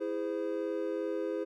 triangle chord, E augmented, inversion none, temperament just, 329.6 / 412 / 515 Hz, E4 / G#4 / B#4, 0 / -14 / -28 cents, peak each -34 dBFS, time 0-1.45 s, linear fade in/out 20 ms, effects none

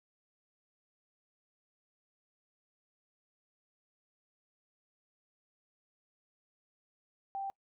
sine tone, 784 Hz, G5, in tune, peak -35 dBFS, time 7.35-7.5 s, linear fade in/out 0 ms, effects noise-tail reverb RT60 0.1 s tail -26 dB re dry

